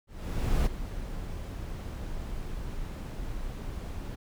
brown noise with ADSR envelope, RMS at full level -24 dBFS, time 0.07-4.16 s, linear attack 590 ms, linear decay 16 ms, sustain -12 dB, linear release 16 ms, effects none

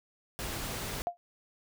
pink noise, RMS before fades -37 dBFS, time 0.39-1.02 s, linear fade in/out 0 ms
sine tone with exponential decay, 698.5 Hz, F5, in tune, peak -24 dBFS, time 1.07-1.17 s, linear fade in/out 0 ms, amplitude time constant 20 ms
effects none

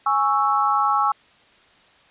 sine chord, C# minor, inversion second, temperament equal, 830.6 / 1108.7 / 1318.5 Hz, G#5 / C#6 / E6, 0 / 0 / 0 cents, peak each -21 dBFS, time 0.06-1.12 s, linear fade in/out 5 ms, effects white hiss -54 dBFS RMS until 2.1 s + resampled to 8000 Hz

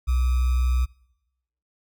sine tone with sample-and-hold, 62.7 Hz, B1, 27 cents sharp, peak -18 dBFS, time 0.07-0.86 s, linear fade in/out 20 ms, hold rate 1225 Hz, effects noise-tail reverb RT60 0.9 s tail -24 dB re dry

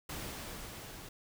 pink noise with level ramp, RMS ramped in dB -41 to -49 dBFS, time 0.09-1.09 s, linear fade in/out 5 ms, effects none

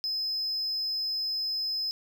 triangle tone, 5100 Hz, D#8, 42 cents sharp, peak -27 dBFS, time 0.04-1.91 s, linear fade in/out 0 ms, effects none

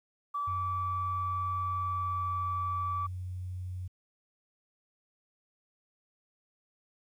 sine tone, 1155 Hz, D6, 29 cents flat, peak -30 dBFS, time 0.34-3.07 s, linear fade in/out 10 ms
sine tone with pitch glide, 92.5 to 91.28 Hz, F#2 to F#2, 0 to -23 cents, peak -35 dBFS, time 0.47-3.88 s, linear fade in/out 10 ms, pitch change -23 cents, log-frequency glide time 1.74-2.25 s
effects tanh soft clip ceiling -23 dBFS + 11-bit

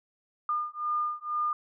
sine beating tone pair, 1210 / 1212.1 Hz, D#6 / D#6, -49 / -46 cents, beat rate 2.1 Hz, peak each -31 dBFS, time 0.49-1.53 s, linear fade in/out 2 ms, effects none

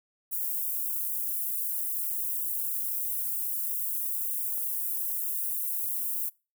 white high-pass noise, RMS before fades -31 dBFS, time 0.31-6.3 s, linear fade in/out 20 ms, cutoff 11000 Hz, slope 24 dB/octave, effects noise-tail reverb RT60 0.3 s tail -24 dB re dry

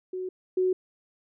sine tone pair in turn, 370 / 370 Hz, F#4 / F#4, 0 / 0 cents, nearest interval unison, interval 0 cents, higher neither, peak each -30 / -21 dBFS, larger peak second, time 0.13-0.29 / 0.57-0.73 s, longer neither, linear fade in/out 5 ms, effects none

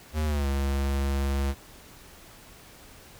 square tone with pitch glide, 77 to 69 Hz, D#2 to C#2, -17 to -7 cents, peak -25 dBFS, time 0.13-1.55 s, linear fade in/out 50 ms, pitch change -190 cents, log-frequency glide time 0.25-0.47 s, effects pink hiss -50 dBFS RMS until 3.19 s

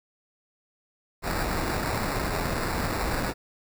pink noise with sample-and-hold, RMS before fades -28 dBFS, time 1.22-3.34 s, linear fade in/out 50 ms, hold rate 3150 Hz, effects none

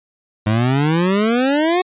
25% pulse exponential sweep, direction up, 104 to 373.9 Hz, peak -10 dBFS, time 0.46-1.82 s, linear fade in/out 10 ms, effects resampled to 8000 Hz

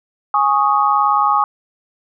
sine chord, Ab suspended fourth, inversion none, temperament just, 830.6 / 1107.5 / 1245.9 Hz, Ab5 / Db6 / Eb6, 0 / -2 / +2 cents, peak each -16 dBFS, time 0.34-1.44 s, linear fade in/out 2 ms, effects none

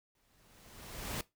pink noise with exponential growth, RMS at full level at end -36 dBFS, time 0.15-1.21 s, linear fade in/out 2 ms, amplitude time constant 230 ms, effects noise-tail reverb RT60 0.2 s tail -19 dB re dry

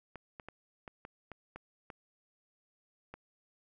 clicks, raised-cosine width 0.5 ms, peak -30 dBFS, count 9, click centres 0.157 / 0.398 / 0.486 / 0.878 / 1.051 / 1.317 / 1.56 / 1.902 / 3.14 s, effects none

